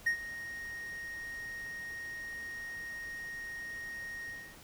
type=tone with ADSR envelope; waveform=triangle; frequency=1864.7 Hz; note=A#6; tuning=in tune; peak=-23 dBFS; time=0.06-4.57 s; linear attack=10 ms; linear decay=93 ms; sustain=-15 dB; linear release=280 ms; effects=pink hiss -54 dBFS RMS until 4.63 s